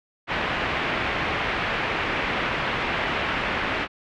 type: low-pass noise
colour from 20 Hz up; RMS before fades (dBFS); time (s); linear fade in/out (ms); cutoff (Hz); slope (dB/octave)
white; -26; 0.27-3.88; 50; 2600; 24
effects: none